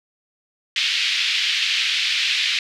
white band-pass noise, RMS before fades -21 dBFS, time 0.76-2.59 s, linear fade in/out 2 ms, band 2200 to 3900 Hz, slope 24 dB/octave, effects none

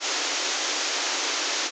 white band-pass noise, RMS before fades -27 dBFS, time 0-1.71 s, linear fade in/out 50 ms, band 270 to 7000 Hz, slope 96 dB/octave, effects none

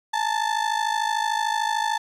35% pulse ring-modulated tone, 880 Hz, A5, in tune, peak -17 dBFS, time 0.13-1.98 s, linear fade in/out 10 ms, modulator 26.7 Hz, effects low-pass 7000 Hz 12 dB/octave + 9-bit

